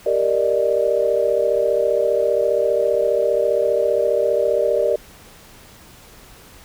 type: chord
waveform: sine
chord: Eb major seventh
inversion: first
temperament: equal with one note detuned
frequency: 394.3 / 466.2 / 587.3 / 622.3 Hz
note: G4 / Bb4 / D5 / Eb5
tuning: +10 / 0 / 0 / 0 cents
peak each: -23 / -20 / -19 / -23 dBFS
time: 0.06-4.96 s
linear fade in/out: 5 ms
effects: pink hiss -45 dBFS RMS until 6.64 s